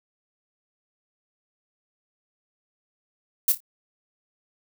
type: noise with echo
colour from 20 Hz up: violet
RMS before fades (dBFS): -19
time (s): 3.48-3.52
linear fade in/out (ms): 2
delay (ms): 28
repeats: 3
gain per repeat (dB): -11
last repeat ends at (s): 3.604
effects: none